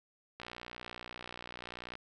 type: click train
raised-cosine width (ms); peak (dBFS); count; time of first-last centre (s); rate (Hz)
0.3; -27; 95; 0.4-1.954; 60.5
effects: none